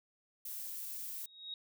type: noise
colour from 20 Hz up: violet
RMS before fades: -43 dBFS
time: 0.45-1.26 s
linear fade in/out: 5 ms
type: tone with exponential growth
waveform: sine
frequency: 3775 Hz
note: A#7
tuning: 21 cents sharp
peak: -38 dBFS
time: 1.08-1.54 s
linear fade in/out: 2 ms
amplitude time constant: 100 ms
effects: none